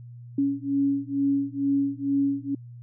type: beating tone pair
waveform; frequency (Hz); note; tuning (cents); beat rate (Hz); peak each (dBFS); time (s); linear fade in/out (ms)
sine; 277.7 / 279.9; C#4 / C#4; +3 / +17; 2.2; -25; 0.38-2.55; 5
effects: added 120 Hz sine -40 dBFS peak until 2.82 s